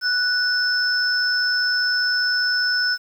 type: tone pair together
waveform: sine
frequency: 1480 / 5265 Hz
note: F#6 / E8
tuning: 0 / -3 cents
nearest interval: octave + minor seventh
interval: 2197 cents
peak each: -20 / -21 dBFS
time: 0.01-2.98 s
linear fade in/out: 50 ms
effects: 8-bit